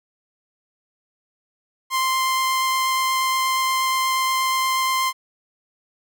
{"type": "tone with vibrato", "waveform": "sawtooth", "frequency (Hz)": 1046.5, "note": "C6", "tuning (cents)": 0, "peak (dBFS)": -15, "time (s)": [1.9, 5.13], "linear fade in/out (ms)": 50, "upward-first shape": "triangle", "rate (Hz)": 8.4, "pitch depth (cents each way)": 8, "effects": []}